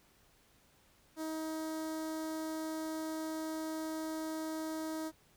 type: tone with notch filter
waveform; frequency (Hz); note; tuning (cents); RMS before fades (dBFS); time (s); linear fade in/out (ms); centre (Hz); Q
sawtooth; 316.4; D#4; +29; -39; 1.16-5.12; 50; 2600; 0.94
effects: pink hiss -67 dBFS RMS until 5.36 s